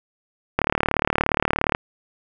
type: click train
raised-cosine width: 0.5 ms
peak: -3 dBFS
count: 44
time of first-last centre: 0.59-1.749 s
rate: 37.1 Hz
effects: none